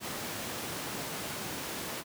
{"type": "high-pass noise", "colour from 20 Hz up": "pink", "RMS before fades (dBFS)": -38, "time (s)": [0, 2.04], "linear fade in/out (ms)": 50, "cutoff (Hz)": 140, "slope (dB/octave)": 12, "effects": []}